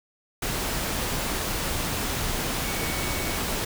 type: tone in noise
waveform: sine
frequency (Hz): 2234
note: C#7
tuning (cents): +13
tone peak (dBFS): -37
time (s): 2.64-3.38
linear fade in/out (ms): 5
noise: pink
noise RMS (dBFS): -28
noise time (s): 0.42-3.65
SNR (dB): -12
effects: none